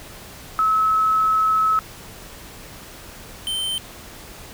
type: tone pair in turn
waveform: sine / square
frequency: 1293 / 3103 Hz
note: E6 / G7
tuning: -34 / -18 cents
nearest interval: octave + minor third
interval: 1516 cents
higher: second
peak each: -15 / -23 dBFS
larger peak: first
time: 0.59-1.79 / 3.47-3.78 s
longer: first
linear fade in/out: 0 ms
effects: pink hiss -40 dBFS RMS until 4.53 s